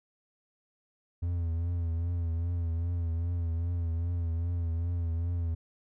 triangle tone with vibrato, 84.7 Hz, E2, 48 cents sharp, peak -26 dBFS, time 1.22-5.55 s, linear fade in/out 10 ms, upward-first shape triangle, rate 2.5 Hz, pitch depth 63 cents each way, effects none

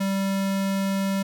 square tone, 194.9 Hz, G3, 10 cents flat, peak -23 dBFS, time 0-1.23 s, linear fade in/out 10 ms, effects none

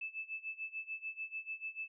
sine tone with tremolo, 2625 Hz, E7, 8 cents flat, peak -37 dBFS, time 0.01-1.88 s, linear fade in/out 5 ms, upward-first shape sine, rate 6.8 Hz, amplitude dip 90%, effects none

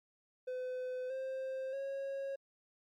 triangle tone with pitch steps, 507 / 526.7 / 547.2 Hz, B4 / C5 / C#5, +45 / +11 / -23 cents, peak -35 dBFS, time 0.47-2.36 s, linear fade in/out 10 ms, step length 630 ms, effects MP3 64 kbps

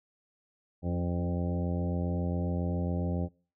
harmonic tone with a mistuned harmonic, 87.31 Hz, F2, in tune, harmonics 1 / 2 / 3 / 4 / 5 / 6 / 7 / 9, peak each -31 / -32 / -38 / -42 / -44 / -42 / -43 / -46 dBFS, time 0.82-3.29 s, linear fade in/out 50 ms, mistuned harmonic 3, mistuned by +22 cents, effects noise-tail reverb RT60 0.4 s tail -24 dB re dry

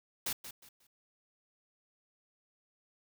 white noise with echo, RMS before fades -35 dBFS, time 0.26-0.33 s, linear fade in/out 5 ms, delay 180 ms, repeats 3, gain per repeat -11 dB, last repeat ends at 0.87 s, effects none

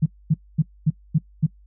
sine tone bursts, 155.3 Hz, D#3, 3 cents flat, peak -13 dBFS, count 6, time 0.02-1.466 s, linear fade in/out 10 ms, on 41 ms, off 240 ms, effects noise-tail reverb RT60 0.1 s tail -22 dB re dry + added 50 Hz sine -48 dBFS peak until 1.66 s

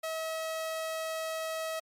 sawtooth tone, 642 Hz, E5, 46 cents flat, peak -29 dBFS, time 0.03-1.8 s, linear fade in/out 10 ms, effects MP3 64 kbps

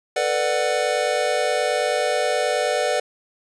square chord, B minor seventh, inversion third, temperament just, 444.5 / 493.9 / 592.7 / 740.8 Hz, A4 / B4 / D5 / F#5, +18 / 0 / +16 / +2 cents, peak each -29 / -25 / -24 / -26 dBFS, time 0.16-3 s, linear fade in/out 5 ms, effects resampled to 22050 Hz + 9-bit

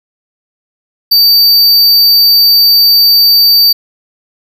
square tone, 4620 Hz, D8, 29 cents flat, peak -4 dBFS, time 1.11-3.73 s, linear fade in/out 10 ms, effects none

